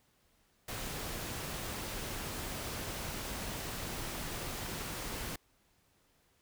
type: noise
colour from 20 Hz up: pink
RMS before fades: -40 dBFS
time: 0.68-5.36 s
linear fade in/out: 5 ms
effects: pink hiss -71 dBFS RMS until 6.41 s